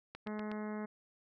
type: click train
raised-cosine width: 0.3 ms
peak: -29 dBFS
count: 4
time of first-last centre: 0.15-0.516 s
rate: 8.2 Hz
type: harmonic tone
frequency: 212.2 Hz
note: G#3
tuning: 38 cents sharp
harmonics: 1 / 2 / 3 / 4 / 5 / 6 / 7 / 8 / 9 / 10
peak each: -39 / -45 / -49 / -51 / -53 / -55 / -56 / -57 / -58 / -59 dBFS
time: 0.26-0.86 s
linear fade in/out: 10 ms
effects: none